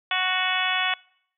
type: harmonic tone with a mistuned harmonic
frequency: 370 Hz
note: F#4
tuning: in tune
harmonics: 2 / 3 / 4 / 5 / 6 / 7 / 8 / 9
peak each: -30 / -30 / -30 / -30 / -30 / -30 / -30 / -30 dBFS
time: 0.11-0.94 s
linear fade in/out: 2 ms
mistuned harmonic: 9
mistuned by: +44 cents
effects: noise-tail reverb RT60 0.7 s tail -25 dB re dry